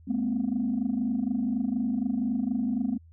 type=tone cluster; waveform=sine; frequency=210 / 236.6 / 260.7 Hz; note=G#3 / A#3 / C4; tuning=+19 / +26 / -6 cents; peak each=-29 / -28 / -28 dBFS; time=0.07-2.98 s; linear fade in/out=20 ms; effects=tanh soft clip ceiling -19 dBFS + added 82 Hz sine -50 dBFS peak until 3.12 s